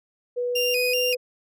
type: tone with pitch glide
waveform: sine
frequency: 489.3 to 498.1 Hz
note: B4 to B4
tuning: -16 to +15 cents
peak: -23 dBFS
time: 0.36-1.17 s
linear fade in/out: 20 ms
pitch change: +31 cents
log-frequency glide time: 0.49-0.94 s
type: tone with vibrato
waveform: 30% pulse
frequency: 2637 Hz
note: E7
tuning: in tune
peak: -20 dBFS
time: 0.55-1.15 s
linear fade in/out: 10 ms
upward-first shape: square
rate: 2.6 Hz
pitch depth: 97 cents each way
effects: none